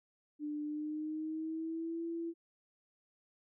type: tone with pitch glide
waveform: sine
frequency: 297.8 to 334.3 Hz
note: D4 to E4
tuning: +24 to +24 cents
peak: -36 dBFS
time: 0.39-2.34 s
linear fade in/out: 50 ms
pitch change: +200 cents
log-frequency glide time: 0.63-2.04 s
effects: none